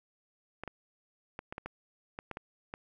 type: clicks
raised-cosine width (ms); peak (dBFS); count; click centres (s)
0.5; -24; 10; 0.636 / 0.677 / 1.391 / 1.525 / 1.581 / 1.66 / 2.189 / 2.313 / 2.371 / 2.739
effects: 11-bit